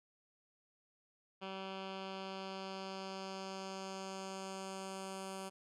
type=tone with low-pass filter sweep; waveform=10% pulse; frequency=191.7 Hz; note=G3; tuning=38 cents flat; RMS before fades=-45 dBFS; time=1.41-5.5 s; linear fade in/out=20 ms; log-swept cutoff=3200 to 9800 Hz; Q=1.8; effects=none